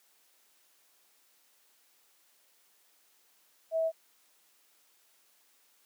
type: tone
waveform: sine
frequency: 649 Hz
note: E5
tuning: 27 cents flat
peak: -26 dBFS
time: 3.71-3.92 s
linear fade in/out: 50 ms
effects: white hiss -67 dBFS RMS until 5.85 s + high-pass 300 Hz 12 dB/octave